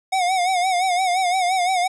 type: tone with vibrato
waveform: square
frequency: 734 Hz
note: F#5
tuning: 14 cents flat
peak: -18 dBFS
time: 0.12-1.88 s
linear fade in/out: 10 ms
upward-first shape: sine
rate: 5.8 Hz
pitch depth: 80 cents each way
effects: resampled to 24000 Hz + 10-bit